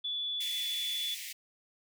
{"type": "tone", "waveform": "sine", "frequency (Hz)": 3448, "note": "A7", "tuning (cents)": -36, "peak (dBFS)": -32, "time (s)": [0.04, 1.15], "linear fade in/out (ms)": 10}
{"type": "high-pass noise", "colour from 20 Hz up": "pink", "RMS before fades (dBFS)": -42, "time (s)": [0.4, 1.33], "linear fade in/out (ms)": 10, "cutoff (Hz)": 1900, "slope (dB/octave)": 96}
{"effects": []}